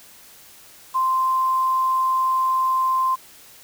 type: tone with quantisation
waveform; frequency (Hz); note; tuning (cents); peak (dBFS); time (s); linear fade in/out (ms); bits
sine; 1043; C6; -6; -17; 0.94-3.16; 20; 7
effects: white hiss -47 dBFS RMS until 3.63 s